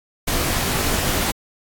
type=noise with comb filter; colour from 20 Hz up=pink; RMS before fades=-21 dBFS; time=0.27-1.32 s; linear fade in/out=10 ms; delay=19 ms; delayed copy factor=-0.75; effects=AAC 64 kbps